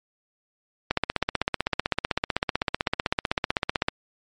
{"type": "click train", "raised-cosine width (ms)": 0.3, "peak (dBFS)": -6, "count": 48, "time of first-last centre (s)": [0.91, 3.885], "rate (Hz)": 15.8, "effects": ["MP3 48 kbps"]}